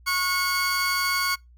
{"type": "tone cluster", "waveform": "45% pulse", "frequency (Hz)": [1097, 1442, 2190, 4572], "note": ["C#6", "F#6", "C#7", "D8"], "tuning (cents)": [-18, -45, -22, -47], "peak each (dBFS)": -28, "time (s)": [0.06, 1.36], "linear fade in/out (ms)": 20, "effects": ["noise-tail reverb RT60 0.2 s tail -25 dB re dry", "added 60 Hz sine -49 dBFS peak until 1.57 s"]}